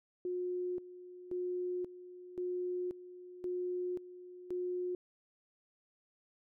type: tone with tremolo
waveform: sine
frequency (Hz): 360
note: F#4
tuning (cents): -47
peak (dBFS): -34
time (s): 0.25-4.95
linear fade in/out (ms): 2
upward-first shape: square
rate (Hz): 0.94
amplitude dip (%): 80
effects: none